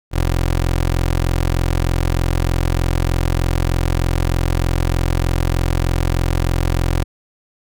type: tone with ADSR envelope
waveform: 20% pulse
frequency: 43.26 Hz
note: F1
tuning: 16 cents flat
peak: -8 dBFS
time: 0.11-7.04 s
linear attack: 76 ms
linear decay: 29 ms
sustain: -2 dB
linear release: 15 ms
effects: none